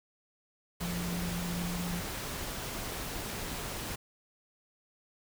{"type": "tone in noise", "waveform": "sine", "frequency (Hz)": 174.61, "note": "F3", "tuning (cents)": 0, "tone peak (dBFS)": -34, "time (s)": [0.81, 2.01], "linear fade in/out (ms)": 10, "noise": "pink", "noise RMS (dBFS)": -38, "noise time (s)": [0.8, 3.96], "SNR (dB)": 1, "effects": []}